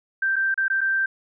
sine tone with dropouts, 1568 Hz, G6, in tune, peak -19 dBFS, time 0.22-1.06 s, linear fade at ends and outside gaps 5 ms, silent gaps 0.359-0.363 / 0.543-0.576 / 0.682-0.7 / 0.808-0.813 s, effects none

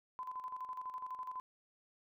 sine tone with tremolo, 1017 Hz, C6, 50 cents flat, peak -39 dBFS, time 0.19-1.4 s, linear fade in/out 0 ms, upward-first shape square, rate 12 Hz, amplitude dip 60%, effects none

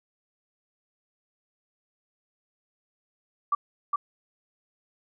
sine tone with echo, 1161 Hz, D6, 20 cents flat, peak -20 dBFS, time 3.52-3.55 s, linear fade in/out 5 ms, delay 410 ms, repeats 1, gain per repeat -2 dB, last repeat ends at 3.96 s, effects none

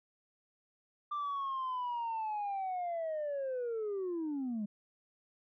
sine linear sweep, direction down, 1188 to 199.6 Hz, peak -32 dBFS, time 1.11-4.66 s, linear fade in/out 10 ms, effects tanh soft clip ceiling -32 dBFS

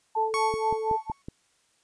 sine tone with tremolo, 880 Hz, A5, in tune, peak -22 dBFS, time 0.15-1.12 s, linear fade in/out 5 ms, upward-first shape sine, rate 4.2 Hz, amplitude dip 100%
sine tone, 440 Hz, A4, in tune, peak -28 dBFS, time 0.16-0.97 s, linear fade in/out 20 ms
30% pulse tone with exponential decay, 1108.7 Hz, C#6, in tune, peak -22 dBFS, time 0.34-1.22 s, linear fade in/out 0 ms, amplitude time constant 190 ms
click train, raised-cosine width 3 ms, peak -23 dBFS, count 5, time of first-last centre 0.54-1.285 s, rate 5.37 Hz
effects white hiss -67 dBFS RMS until 1.83 s + resampled to 22050 Hz

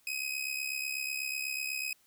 sawtooth tone with amplitude modulation, 2528 Hz, D#7, 27 cents sharp, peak -27 dBFS, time 0.07-1.93 s, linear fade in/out 2 ms, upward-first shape sine, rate 68.1 Hz, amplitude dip 70%, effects white hiss -67 dBFS RMS until 2.06 s

